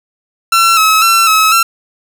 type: tone with vibrato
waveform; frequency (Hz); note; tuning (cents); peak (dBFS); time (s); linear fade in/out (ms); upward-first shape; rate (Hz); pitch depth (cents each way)
sawtooth; 1318.5; E6; 0; -3; 0.52-1.63; 5; square; 2; 41
effects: none